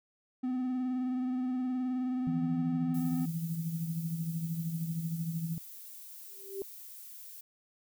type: tone with vibrato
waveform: triangle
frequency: 253.9 Hz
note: B3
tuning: 48 cents sharp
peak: -28 dBFS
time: 0.43-3.26 s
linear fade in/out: 10 ms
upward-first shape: triangle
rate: 19 Hz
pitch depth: 35 cents each way
type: tone with tremolo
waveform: sine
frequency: 164.81 Hz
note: E3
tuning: in tune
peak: -29 dBFS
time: 2.27-5.58 s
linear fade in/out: 0 ms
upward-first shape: triangle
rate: 13 Hz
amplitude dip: 65%
type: noise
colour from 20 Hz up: violet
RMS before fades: -48 dBFS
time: 2.94-7.41 s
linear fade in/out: 5 ms
type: tone with exponential growth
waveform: sine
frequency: 392 Hz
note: G4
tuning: in tune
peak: -31 dBFS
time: 6.28-6.62 s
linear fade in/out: 1 ms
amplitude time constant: 73 ms
effects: none